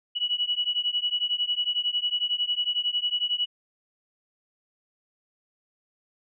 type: beating tone pair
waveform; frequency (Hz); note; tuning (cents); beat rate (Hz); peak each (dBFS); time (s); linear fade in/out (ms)
sine; 2930 / 2941; F#7 / F#7; -18 / -11; 11; -27; 0.15-3.46; 20
effects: none